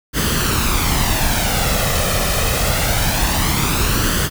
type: noise with flanger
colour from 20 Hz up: pink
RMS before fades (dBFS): -17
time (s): 0.13-4.3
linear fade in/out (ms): 50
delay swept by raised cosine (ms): 0.63 to 1.63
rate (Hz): 0.24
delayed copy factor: +0.55
effects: none